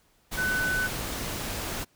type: tone in noise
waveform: sine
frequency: 1500 Hz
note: F#6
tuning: 23 cents sharp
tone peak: -25 dBFS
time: 0.37-0.88 s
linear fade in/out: 20 ms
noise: pink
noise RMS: -33 dBFS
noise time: 0.31-1.85 s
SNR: +5 dB
effects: pink hiss -65 dBFS RMS until 1.95 s